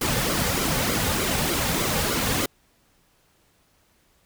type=noise with flanger; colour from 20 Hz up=pink; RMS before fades=-24 dBFS; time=0.01-2.46 s; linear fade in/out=5 ms; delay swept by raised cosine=1.1 to 3.1 ms; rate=3.3 Hz; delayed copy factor=-0.65; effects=pink hiss -63 dBFS RMS until 4.25 s